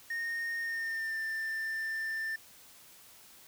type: tone with pitch glide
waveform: triangle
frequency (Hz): 1845 to 1784.2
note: A#6 to A6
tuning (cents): -18 to +24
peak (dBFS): -31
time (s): 0.1-2.36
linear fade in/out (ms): 5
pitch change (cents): -58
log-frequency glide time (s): 0.59-1.2
effects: white hiss -56 dBFS RMS until 3.47 s